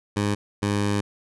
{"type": "tone pair in turn", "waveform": "15% pulse", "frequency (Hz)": [102.7, 102.26], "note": ["G#2", "G#2"], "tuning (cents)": [-19, -26], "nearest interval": "unison", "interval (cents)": 7, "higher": "first", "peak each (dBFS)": -15, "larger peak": "neither", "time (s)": [[0.16, 0.35], [0.62, 1.01]], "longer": "second", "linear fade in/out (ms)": 10, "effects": ["resampled to 24000 Hz"]}